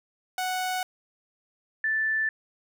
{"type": "tone pair in turn", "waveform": ["sawtooth", "sine"], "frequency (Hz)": [740, 1760], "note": ["F#5", "A6"], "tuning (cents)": [0, 0], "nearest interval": "octave + minor third", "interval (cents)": 1500, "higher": "second", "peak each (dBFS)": -23, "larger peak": "neither", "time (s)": [[0.38, 0.83], [1.84, 2.29]], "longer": "neither", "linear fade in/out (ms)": 2, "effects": []}